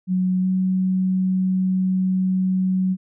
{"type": "tone with pitch glide", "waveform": "sine", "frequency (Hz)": [184.4, 186.65], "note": ["F#3", "F#3"], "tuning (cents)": [-6, 15], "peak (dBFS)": -17, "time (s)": [0.07, 2.97], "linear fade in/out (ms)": 50, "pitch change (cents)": 21, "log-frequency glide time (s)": [0.41, 0.46], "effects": []}